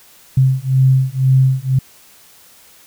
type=beating tone pair; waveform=sine; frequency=130.81 / 132.81 Hz; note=C3 / C3; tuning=0 / +26 cents; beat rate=2 Hz; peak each=-13 dBFS; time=0.37-1.79 s; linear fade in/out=5 ms; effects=white hiss -46 dBFS RMS until 2.86 s